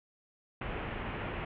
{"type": "low-pass noise", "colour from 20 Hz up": "pink", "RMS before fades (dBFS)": -38, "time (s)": [0.61, 1.45], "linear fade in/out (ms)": 5, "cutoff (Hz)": 2900, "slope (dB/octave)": 48, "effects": []}